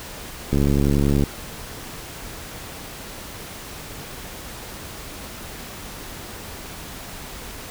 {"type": "click train", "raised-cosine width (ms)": 3, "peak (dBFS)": -7, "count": 51, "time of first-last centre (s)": [0.53, 1.237], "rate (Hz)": 70.7, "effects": ["pink hiss -36 dBFS RMS until 7.7 s"]}